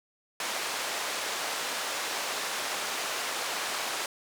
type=band-pass noise; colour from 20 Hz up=pink; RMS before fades=-33 dBFS; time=0.4-4.06 s; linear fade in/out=2 ms; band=640 to 8900 Hz; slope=12 dB/octave; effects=none